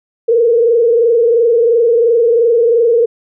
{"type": "tone with frequency modulation", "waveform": "sine", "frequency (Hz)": 466.2, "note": "A#4", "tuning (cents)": 0, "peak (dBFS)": -7, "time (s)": [0.28, 3.06], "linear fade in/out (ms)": 10, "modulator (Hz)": 22.9, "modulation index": 0.93, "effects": []}